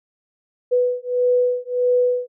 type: beating tone pair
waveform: sine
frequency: 493.9 / 495.5 Hz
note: B4 / B4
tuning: 0 / +6 cents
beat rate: 1.6 Hz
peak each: -19 dBFS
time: 0.71-2.28 s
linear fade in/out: 20 ms
effects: none